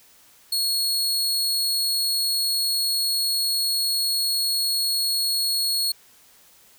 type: tone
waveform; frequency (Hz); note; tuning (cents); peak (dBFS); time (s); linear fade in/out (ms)
sawtooth; 4330; C#8; -41; -18; 0.52-5.92; 5
effects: white hiss -54 dBFS RMS until 6.78 s